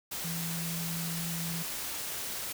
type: tone in noise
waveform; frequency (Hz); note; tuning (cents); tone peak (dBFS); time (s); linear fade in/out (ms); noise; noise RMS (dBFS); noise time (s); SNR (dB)
sine; 167.4; E3; +27; -35; 0.24-1.63; 10; white; -37; 0.11-2.53; -1
effects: none